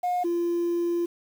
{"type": "tone pair in turn", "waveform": "sine", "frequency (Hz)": [717, 343.8], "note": ["F5", "F4"], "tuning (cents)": [45, -27], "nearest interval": "octave + minor second", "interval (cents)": 1272, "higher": "first", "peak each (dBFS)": -21, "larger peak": "neither", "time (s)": [[0.03, 0.24], [0.24, 1.06]], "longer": "second", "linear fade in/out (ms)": 10, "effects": ["tanh soft clip ceiling -21 dBFS", "8-bit"]}